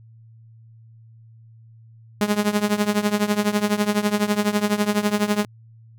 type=tone with tremolo; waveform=sawtooth; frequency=207.7 Hz; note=G#3; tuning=in tune; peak=-11 dBFS; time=2.21-5.45 s; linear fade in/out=0 ms; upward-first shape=triangle; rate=12 Hz; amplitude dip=90%; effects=added 113 Hz sine -45 dBFS peak until 5.98 s